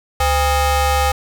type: ring-modulated tone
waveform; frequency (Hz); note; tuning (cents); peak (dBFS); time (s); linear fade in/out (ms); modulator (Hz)
30% pulse; 440; A4; 0; -8; 0.2-1.12; 5; 368
effects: none